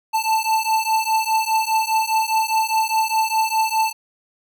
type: beating tone pair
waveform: square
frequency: 880 / 884.9 Hz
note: A5 / A5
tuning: 0 / +10 cents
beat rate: 4.9 Hz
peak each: -21 dBFS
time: 0.13-3.93 s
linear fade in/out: 20 ms
effects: none